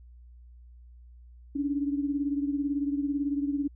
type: beating tone pair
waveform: sine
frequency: 281.8 / 299.8 Hz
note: C#4 / D4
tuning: +29 / +36 cents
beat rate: 18 Hz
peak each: -27 / -33 dBFS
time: 1.55-3.68 s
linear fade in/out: 10 ms
effects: added 60 Hz sine -48 dBFS peak until 3.75 s